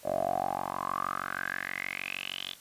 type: tone with band-pass filter sweep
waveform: 10% pulse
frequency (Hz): 46.35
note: F#1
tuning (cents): +4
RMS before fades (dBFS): -34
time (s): 0.03-2.56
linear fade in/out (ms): 50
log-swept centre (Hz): 580 to 3500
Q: 7.7
effects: white hiss -54 dBFS RMS until 2.6 s + resampled to 32000 Hz